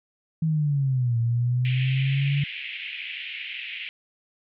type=linear two-way sweep; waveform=sine; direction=down then up; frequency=162.4 to 115.3 to 143.6 Hz; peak=-20 dBFS; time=0.42-2.44 s; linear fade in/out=5 ms; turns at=1.18 s
type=band-pass noise; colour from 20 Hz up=pink; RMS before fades=-35 dBFS; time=1.65-3.89 s; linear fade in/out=0 ms; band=2100 to 3100 Hz; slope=48 dB/octave
effects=none